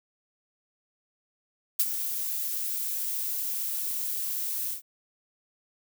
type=noise with ADSR envelope; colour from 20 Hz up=violet; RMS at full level=-21 dBFS; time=1.79-4.82 s; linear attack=10 ms; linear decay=44 ms; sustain=-10 dB; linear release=120 ms; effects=none